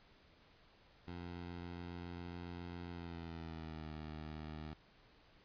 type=tone with pitch glide; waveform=15% pulse; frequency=87.31 to 77.34 Hz; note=F2 to D#2; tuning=0 to -10 cents; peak=-39 dBFS; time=1.07-4.74 s; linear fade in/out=10 ms; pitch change=-210 cents; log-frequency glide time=2.87-3.92 s; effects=pink hiss -66 dBFS RMS until 5.44 s + resampled to 11025 Hz